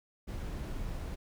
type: noise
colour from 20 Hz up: brown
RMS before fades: -38 dBFS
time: 0.27-1.16 s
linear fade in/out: 20 ms
effects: none

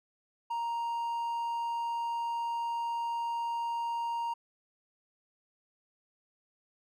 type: tone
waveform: triangle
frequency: 934 Hz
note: A#5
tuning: 3 cents sharp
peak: -29 dBFS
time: 0.5-4.34 s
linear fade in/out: 10 ms
effects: none

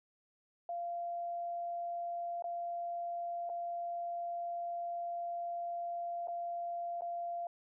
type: tone with dropouts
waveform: sine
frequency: 691 Hz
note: F5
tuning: 19 cents flat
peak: -36 dBFS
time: 0.69-7.47 s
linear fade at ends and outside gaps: 2 ms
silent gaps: 2.423-2.441 / 3.493-3.498 / 6.273-6.282 / 7.009-7.019 s
effects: none

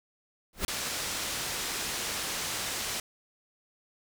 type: noise with exponential growth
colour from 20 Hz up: pink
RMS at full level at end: -24 dBFS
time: 0.53-0.65 s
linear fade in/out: 2 ms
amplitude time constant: 25 ms
type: low-pass noise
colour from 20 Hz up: white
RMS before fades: -34 dBFS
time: 0.68-3 s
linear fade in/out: 2 ms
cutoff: 7800 Hz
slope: 12 dB/octave
effects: none

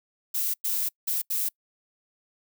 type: noise bursts at uneven times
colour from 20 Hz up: violet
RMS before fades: -27 dBFS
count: 4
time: 0.34-0.54 / 0.64-0.89 / 1.07-1.22 / 1.3-1.49 s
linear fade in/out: 10 ms
effects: noise-tail reverb RT60 0.1 s tail -26 dB re dry

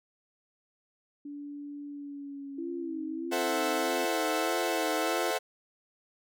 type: tone with pitch glide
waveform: sine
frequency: 288.6 to 263.1 Hz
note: D4 to C4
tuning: -30 to +10 cents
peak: -38 dBFS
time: 1.25-4.05 s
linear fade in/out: 5 ms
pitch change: -160 cents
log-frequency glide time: 1.87-3.41 s
type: tone with vibrato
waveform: sine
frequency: 329.5 Hz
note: E4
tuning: 1 cent flat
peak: -34 dBFS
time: 2.58-5.31 s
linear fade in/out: 5 ms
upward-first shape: sine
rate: 1.6 Hz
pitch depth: 81 cents each way
type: chord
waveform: sawtooth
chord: F# half-diminished seventh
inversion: first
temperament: equal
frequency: 440 / 523.3 / 659.3 / 740 Hz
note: A4 / C5 / E5 / F#5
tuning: 0 / 0 / 0 / 0 cents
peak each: -30 dBFS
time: 3.31-5.39 s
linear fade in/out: 20 ms
effects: none

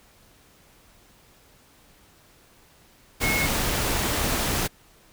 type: tone in noise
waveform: sine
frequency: 2177 Hz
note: C#7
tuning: 32 cents flat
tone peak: -24 dBFS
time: 3.22-3.47 s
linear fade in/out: 20 ms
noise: pink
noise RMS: -25 dBFS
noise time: 3.2-4.68 s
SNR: -2 dB
effects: pink hiss -56 dBFS RMS until 5.12 s

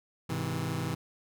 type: chord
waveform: sawtooth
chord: Ab augmented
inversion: none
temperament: just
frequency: 103.83 / 129.78 / 162.23 Hz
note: Ab2 / C3 / E3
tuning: 0 / -14 / -27 cents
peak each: -33 / -31 / -30 dBFS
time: 0.29-0.95 s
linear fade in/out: 10 ms
effects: none

